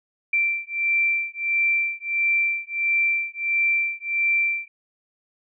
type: beating tone pair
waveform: sine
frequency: 2349 / 2350.5 Hz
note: D7 / D7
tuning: 0 / +1 cents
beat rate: 1.5 Hz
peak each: -23 dBFS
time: 0.33-4.68 s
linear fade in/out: 5 ms
effects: none